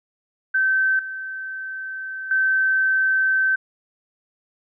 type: tone with level steps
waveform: sine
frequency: 1544 Hz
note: G6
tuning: 27 cents flat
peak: -16 / -28 / -16 dBFS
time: 0.54-3.56 s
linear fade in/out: 10 ms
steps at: 0.99 / 2.31 s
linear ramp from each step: 2 ms
effects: none